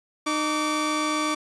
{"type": "tone pair together", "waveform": "sawtooth", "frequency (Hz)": [305.7, 1155], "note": ["D#4", "D6"], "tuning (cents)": [-30, -29], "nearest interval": "octave + major seventh", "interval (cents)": 2301, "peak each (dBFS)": -22, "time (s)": [0.26, 1.35], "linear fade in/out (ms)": 10, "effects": ["resampled to 22050 Hz"]}